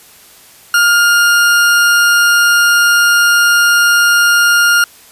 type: tone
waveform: 40% pulse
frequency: 1411 Hz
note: F6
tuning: 17 cents sharp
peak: -6 dBFS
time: 0.74-4.84 s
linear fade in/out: 2 ms
effects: white hiss -41 dBFS RMS until 5.11 s + resampled to 32000 Hz